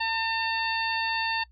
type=harmonic tone; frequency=902 Hz; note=A5; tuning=43 cents sharp; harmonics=1 / 2 / 3 / 4 / 5; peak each=-29 / -31 / -32 / -38 / -34 dBFS; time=0-1.44 s; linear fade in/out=10 ms; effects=noise-tail reverb RT60 0.1 s tail -25 dB re dry + added 60 Hz sine -53 dBFS peak until 1.51 s